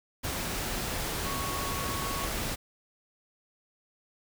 sine tone in noise, 1108.7 Hz, C#6, in tune, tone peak -36 dBFS, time 1.25-2.27 s, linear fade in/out 20 ms, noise pink, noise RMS -33 dBFS, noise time 0.23-2.56 s, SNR -6 dB, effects none

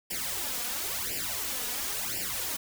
white noise with flanger, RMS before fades -33 dBFS, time 0.1-2.57 s, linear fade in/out 10 ms, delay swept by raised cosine 0.39 to 4.19 ms, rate 0.96 Hz, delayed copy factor +0.9, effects none

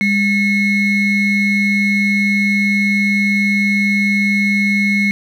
triangle ring-modulated tone, 987.8 Hz, B5, in tune, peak -7 dBFS, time 0.01-5.11 s, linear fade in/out 0 ms, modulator 1190 Hz, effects 8-bit

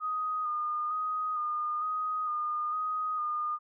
sine tone with vibrato, 1234 Hz, D#6, 15 cents flat, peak -29 dBFS, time 0-3.59 s, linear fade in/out 50 ms, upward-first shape square, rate 1.1 Hz, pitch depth 23 cents each way, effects none

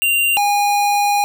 square tone pair in turn, 2777 / 817.8 Hz, F7 / G#5, -10 / -27 cents, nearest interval octave + major sixth, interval 2117 cents, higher first, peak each -14 dBFS, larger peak neither, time 0.02-0.37 / 0.37-1.24 s, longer second, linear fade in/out 0 ms, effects none

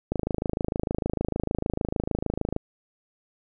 click train, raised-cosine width 2 ms, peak -12 dBFS, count 66, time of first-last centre 0.12-2.564 s, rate 26.6 Hz, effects none

